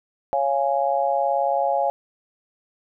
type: chord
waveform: sine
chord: Db major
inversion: none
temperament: just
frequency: 554.4 / 693 / 831.5 Hz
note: Db5 / F5 / Ab5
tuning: 0 / -14 / +2 cents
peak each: -23 dBFS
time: 0.33-1.9 s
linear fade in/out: 0 ms
effects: none